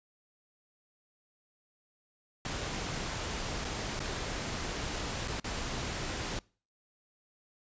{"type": "noise with dropouts", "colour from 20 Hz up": "pink", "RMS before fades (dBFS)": -36, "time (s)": [2.45, 6.39], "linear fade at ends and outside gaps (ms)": 1, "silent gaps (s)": [[3.646, 3.65], [3.993, 4.003], [5.276, 5.281], [5.399, 5.443]], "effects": ["noise-tail reverb RT60 0.4 s tail -25 dB re dry", "resampled to 16000 Hz"]}